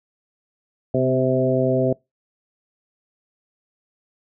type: harmonic tone with a mistuned harmonic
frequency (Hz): 130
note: C3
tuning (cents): -11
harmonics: 1 / 2 / 3 / 4 / 5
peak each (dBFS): -23 / -23 / -23 / -23 / -23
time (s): 0.94-1.93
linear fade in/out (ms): 5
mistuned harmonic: 2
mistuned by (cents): -20
effects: noise-tail reverb RT60 0.2 s tail -24 dB re dry